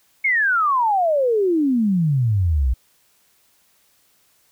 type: exponential sweep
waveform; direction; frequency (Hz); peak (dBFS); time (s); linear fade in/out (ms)
sine; down; 2218 to 58.27; -15; 0.24-2.74; 10
effects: white hiss -60 dBFS RMS until 4.51 s